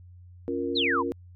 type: chord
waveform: sine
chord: Bb minor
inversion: first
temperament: equal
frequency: 277.2 / 349.2 / 466.2 Hz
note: Db4 / F4 / Bb4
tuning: 0 / 0 / 0 cents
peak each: -31 dBFS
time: 0.48-1.12 s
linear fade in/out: 0 ms
type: exponential sweep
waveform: sine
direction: down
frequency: 4435 to 880 Hz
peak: -23 dBFS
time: 0.75-1.03 s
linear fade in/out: 20 ms
effects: added 89 Hz sine -46 dBFS peak until 1.35 s + AAC 64 kbps